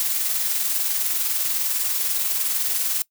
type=noise with tremolo; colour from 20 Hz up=blue; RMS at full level=-21 dBFS; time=0-3.02 s; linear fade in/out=0 ms; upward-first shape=triangle; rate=20 Hz; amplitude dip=45%; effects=noise-tail reverb RT60 0.1 s tail -22 dB re dry